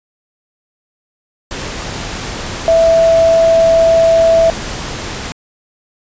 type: tone in noise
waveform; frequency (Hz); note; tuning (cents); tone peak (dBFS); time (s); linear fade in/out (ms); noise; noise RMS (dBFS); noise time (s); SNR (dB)
sine; 659.3; E5; 0; -6; 2.68-4.5; 0; pink; -23; 1.51-5.32; +14
effects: resampled to 16000 Hz